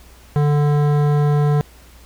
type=tone with hard clipping; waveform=sine; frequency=146.9 Hz; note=D3; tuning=1 cent sharp; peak=-15 dBFS; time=0.36-1.61 s; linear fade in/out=0 ms; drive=15 dB; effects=added 60 Hz sine -44 dBFS peak until 2.05 s + pink hiss -48 dBFS RMS until 2.05 s